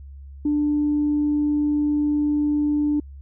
sine tone, 295.4 Hz, D4, 10 cents sharp, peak -17 dBFS, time 0.45-3 s, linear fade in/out 5 ms, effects tanh soft clip ceiling -13 dBFS + added 69 Hz sine -37 dBFS peak until 3.21 s

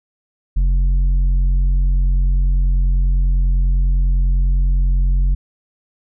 sine tone with tanh clipping, 45.07 Hz, F#1, 45 cents flat, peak -13 dBFS, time 0.56-5.35 s, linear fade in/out 10 ms, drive 6 dB, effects none

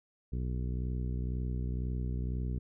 harmonic tone, 62 Hz, B1, 7 cents sharp, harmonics 1 / 2 / 3 / 4 / 5 / 6 / 7, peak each -33 / -37 / -42 / -46 / -51 / -51 / -53 dBFS, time 0.32-2.59 s, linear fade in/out 10 ms, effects none

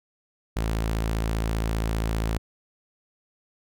sawtooth tone, 55.1 Hz, A1, 3 cents sharp, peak -20 dBFS, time 0.56-2.38 s, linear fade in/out 10 ms, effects none

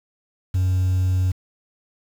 sine tone, 92.5 Hz, F#2, in tune, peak -14 dBFS, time 0.54-1.32 s, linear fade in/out 10 ms, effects tanh soft clip ceiling -16 dBFS + 7-bit

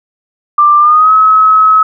sine tone with pitch glide, 1184 to 1283.7 Hz, D6 to E6, +14 to -46 cents, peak -3 dBFS, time 0.58-1.83 s, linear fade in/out 5 ms, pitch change +140 cents, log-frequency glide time 0.79-1.12 s, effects none

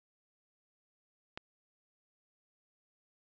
click, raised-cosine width 0.3 ms, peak -24 dBFS, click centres 1.375 s, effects resampled to 16000 Hz

